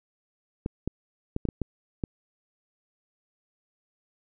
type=clicks; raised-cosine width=3 ms; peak=-15 dBFS; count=7; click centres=0.661 / 0.876 / 1.364 / 1.453 / 1.488 / 1.617 / 2.038 s; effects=none